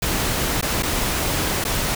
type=noise with dropouts; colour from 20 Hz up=pink; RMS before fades=-22 dBFS; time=0.02-1.95 s; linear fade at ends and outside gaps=5 ms; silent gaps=0.613-0.625 / 0.825-0.831 / 1.641-1.65 s; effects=none